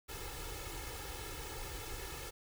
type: noise with comb filter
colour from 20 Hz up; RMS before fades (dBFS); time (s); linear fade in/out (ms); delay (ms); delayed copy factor
pink; -44; 0.08-2.31; 20; 2.3; +0.9
effects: none